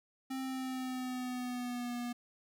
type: tone with pitch glide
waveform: square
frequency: 263.6 to 241.7 Hz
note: C4 to B3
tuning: +13 to -37 cents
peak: -37 dBFS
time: 0.3-2.13 s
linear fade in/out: 10 ms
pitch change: -150 cents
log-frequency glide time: 0.4-1.95 s
effects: none